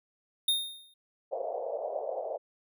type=tone with exponential decay; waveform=square; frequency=3681 Hz; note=A#7; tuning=23 cents flat; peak=-23 dBFS; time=0.48-0.94 s; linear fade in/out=5 ms; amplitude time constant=100 ms
type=band-pass noise; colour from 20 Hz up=pink; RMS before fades=-35 dBFS; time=1.31-2.38 s; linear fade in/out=20 ms; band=500 to 700 Hz; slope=48 dB/octave
effects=none